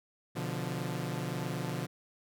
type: chord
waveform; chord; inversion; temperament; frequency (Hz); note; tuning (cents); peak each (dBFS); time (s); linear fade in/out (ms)
sawtooth; B diminished; none; equal with one note detuned; 125.27 / 146.83 / 174.61; B2 / D3 / F3; +25 / 0 / 0; -34; 0.35-1.87; 20
effects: none